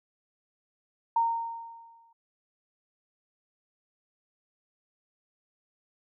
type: tone with exponential decay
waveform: sine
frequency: 922 Hz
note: A#5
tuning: 19 cents flat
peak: -20 dBFS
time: 1.16-2.13 s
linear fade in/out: 5 ms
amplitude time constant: 210 ms
effects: none